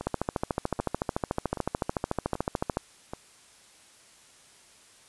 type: two click trains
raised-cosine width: 1 ms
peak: -12 / -20 dBFS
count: 38 / 5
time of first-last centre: 0.07-2.771 / 0.01-3.135 s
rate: 13.7 / 1.28 Hz
effects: white hiss -56 dBFS RMS until 5.08 s + resampled to 24000 Hz